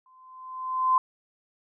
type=tone with exponential growth; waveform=sine; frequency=1032 Hz; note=C6; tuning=24 cents flat; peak=-16 dBFS; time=0.06-0.98 s; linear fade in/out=2 ms; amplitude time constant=200 ms; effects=none